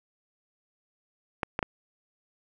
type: clicks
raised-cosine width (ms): 0.5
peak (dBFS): -12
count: 3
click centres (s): 1.432 / 1.591 / 1.628
effects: none